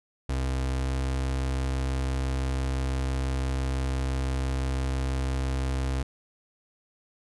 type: tone with pitch glide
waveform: 35% pulse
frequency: 65.41 to 65.94 Hz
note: C2 to C2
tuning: 0 to +14 cents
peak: -24 dBFS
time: 0.29-6.03 s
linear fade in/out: 5 ms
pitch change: +14 cents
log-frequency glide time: 0.73-0.92 s
effects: resampled to 24000 Hz